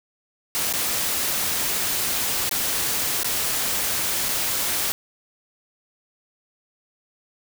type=noise with dropouts; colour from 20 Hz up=white; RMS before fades=-24 dBFS; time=0.55-4.92 s; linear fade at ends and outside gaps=0 ms; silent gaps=0.727-0.736 / 2.493-2.512 / 3.232-3.245 / 4.286-4.29 s; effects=none